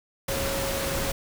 sine tone in noise, 547 Hz, C#5, 23 cents flat, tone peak -31 dBFS, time 0.28-1.12 s, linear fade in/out 5 ms, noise pink, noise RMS -29 dBFS, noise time 0.28-1.12 s, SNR -5 dB, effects none

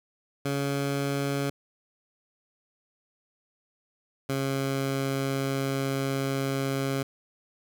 15% pulse tone pair in turn, 140 / 136.25 Hz, C#3 / C#3, +18 / -29 cents, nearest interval unison, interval 47 cents, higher first, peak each -20 dBFS, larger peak neither, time 0.45-1.5 / 4.29-7.03 s, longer second, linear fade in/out 5 ms, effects none

